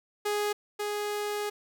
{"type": "tone pair in turn", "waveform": "sawtooth", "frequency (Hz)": [415.3, 415.3], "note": ["G#4", "G#4"], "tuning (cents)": [0, 0], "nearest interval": "unison", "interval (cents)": 0, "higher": "neither", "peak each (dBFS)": [-23, -26], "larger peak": "first", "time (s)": [[0.25, 0.53], [0.79, 1.5]], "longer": "second", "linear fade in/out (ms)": 10, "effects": []}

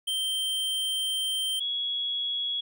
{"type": "tone pair in turn", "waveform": ["square", "sine"], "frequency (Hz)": [3136, 3344], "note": ["G7", "G#7"], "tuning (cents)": [0, 11], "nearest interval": "minor second", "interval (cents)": 111, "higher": "second", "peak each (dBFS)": -27, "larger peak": "neither", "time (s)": [[0.07, 1.6], [1.6, 2.61]], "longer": "first", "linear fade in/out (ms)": 10, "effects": []}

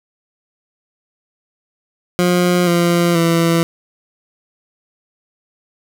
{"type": "tone with pitch steps", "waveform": "20% pulse", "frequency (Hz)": [177.8, 172.44, 167.24], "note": ["F3", "F3", "E3"], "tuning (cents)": [31, -22, 25], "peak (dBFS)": -7, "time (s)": [2.19, 3.63], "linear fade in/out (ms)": 0, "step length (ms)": 480, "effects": []}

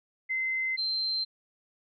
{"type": "tone pair in turn", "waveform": "sine", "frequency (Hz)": [2064, 4128], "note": ["C7", "C8"], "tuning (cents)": [-24, -24], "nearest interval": "octave", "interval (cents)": 1200, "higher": "second", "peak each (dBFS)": -27, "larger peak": "neither", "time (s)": [[0.29, 0.77], [0.77, 1.25]], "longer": "neither", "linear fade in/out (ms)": 20, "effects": []}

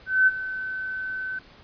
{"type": "tone with ADSR envelope", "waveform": "sine", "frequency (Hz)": 1524, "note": "G6", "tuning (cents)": -49, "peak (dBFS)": -13, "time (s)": [0.06, 1.39], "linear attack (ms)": 210, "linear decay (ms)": 32, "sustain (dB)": -15, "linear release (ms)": 6, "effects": ["pink hiss -51 dBFS RMS until 1.63 s", "resampled to 11025 Hz"]}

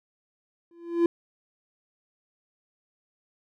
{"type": "tone with exponential growth", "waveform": "triangle", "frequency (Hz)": 340.3, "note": "F4", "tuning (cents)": -45, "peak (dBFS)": -13, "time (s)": [0.71, 1.06], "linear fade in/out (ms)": 2, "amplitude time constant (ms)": 74, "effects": []}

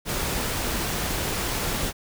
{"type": "noise", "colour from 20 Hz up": "pink", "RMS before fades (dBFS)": -27, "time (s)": [0.05, 1.93], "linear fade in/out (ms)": 50, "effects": []}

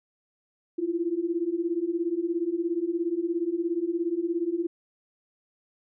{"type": "beating tone pair", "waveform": "sine", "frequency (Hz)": [329.6, 346.6], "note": ["E4", "F4"], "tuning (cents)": [0, -13], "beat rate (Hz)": 17, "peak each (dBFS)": [-29, -27], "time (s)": [0.78, 4.67], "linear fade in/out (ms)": 10, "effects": []}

